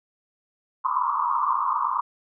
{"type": "band-pass noise", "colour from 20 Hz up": "white", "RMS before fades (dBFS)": -24, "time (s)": [0.84, 2.01], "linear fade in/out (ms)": 10, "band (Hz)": [950, 1200], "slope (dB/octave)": 96, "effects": []}